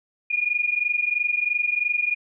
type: tone pair together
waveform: sine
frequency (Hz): 2429 / 2452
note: D#7 / D#7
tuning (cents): -42 / -26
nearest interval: unison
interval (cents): 16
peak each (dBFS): -23 / -24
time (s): 0.3-2.15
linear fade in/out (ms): 10
effects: none